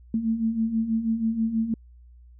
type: beating tone pair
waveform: sine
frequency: 220 / 226.2 Hz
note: A3 / A3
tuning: 0 / +48 cents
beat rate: 6.2 Hz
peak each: -29 / -23 dBFS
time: 0.14-1.74 s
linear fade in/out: 2 ms
effects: added 60 Hz sine -47 dBFS peak until 2.39 s